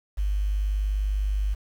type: tone with quantisation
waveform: sine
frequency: 50.3 Hz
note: G1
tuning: 45 cents sharp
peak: -22 dBFS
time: 0.17-1.55 s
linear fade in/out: 20 ms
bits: 8
effects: none